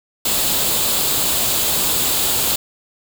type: noise with comb filter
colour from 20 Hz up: white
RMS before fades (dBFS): -18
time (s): 0.25-2.56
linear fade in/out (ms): 5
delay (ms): 0.26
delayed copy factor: +0.5
effects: none